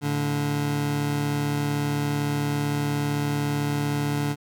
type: tone pair together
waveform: 25% pulse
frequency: 109.23 / 145 Hz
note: A2 / D3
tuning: -12 / -22 cents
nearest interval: perfect fourth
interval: 490 cents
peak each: -29 / -20 dBFS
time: 0.01-4.36 s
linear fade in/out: 50 ms
effects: none